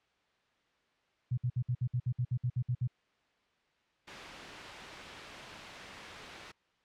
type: tone bursts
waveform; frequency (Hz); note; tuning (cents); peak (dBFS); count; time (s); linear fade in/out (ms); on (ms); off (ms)
sine; 123.47; B2; 0; -28; 13; 1.31-2.876; 10; 66; 59
type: noise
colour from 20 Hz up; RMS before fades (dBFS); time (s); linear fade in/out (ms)
white; -42; 4.07-6.52; 10
effects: white hiss -72 dBFS RMS until 6.84 s + low-pass 3000 Hz 12 dB/octave